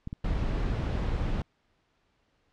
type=clicks; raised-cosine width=5 ms; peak=-23 dBFS; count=7; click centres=0.074 / 0.129 / 0.427 / 0.703 / 0.8 / 0.837 / 0.953 s
type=noise; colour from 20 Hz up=brown; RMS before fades=-29 dBFS; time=0.24-1.42 s; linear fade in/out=5 ms
effects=pink hiss -71 dBFS RMS until 2.52 s + low-pass 4000 Hz 12 dB/octave